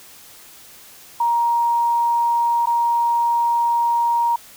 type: tone with dropouts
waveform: sine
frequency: 940 Hz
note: A#5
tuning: 14 cents sharp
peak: -15 dBFS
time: 1.2-4.36 s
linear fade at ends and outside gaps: 5 ms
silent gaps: 2.658-2.67 s
effects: white hiss -44 dBFS RMS until 4.56 s